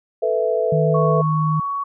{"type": "chord", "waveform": "sine", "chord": "A suspended second", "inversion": "none", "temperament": "equal", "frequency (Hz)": [440, 493.9, 659.3], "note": ["A4", "B4", "E5"], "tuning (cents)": [0, 0, 0], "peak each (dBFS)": -21, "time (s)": [0.22, 1.22], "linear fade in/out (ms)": 10}
{"type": "tone", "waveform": "sine", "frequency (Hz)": 155.56, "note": "D#3", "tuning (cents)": 0, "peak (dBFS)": -17, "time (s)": [0.72, 1.6], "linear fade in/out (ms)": 5}
{"type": "tone with pitch glide", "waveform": "sine", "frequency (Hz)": [1108.7, 1120.3], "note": ["C#6", "C#6"], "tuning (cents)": [0, 18], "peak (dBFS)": -21, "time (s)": [0.94, 1.84], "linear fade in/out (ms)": 10, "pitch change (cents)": 18, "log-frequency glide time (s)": [1.29, 1.61]}
{"effects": []}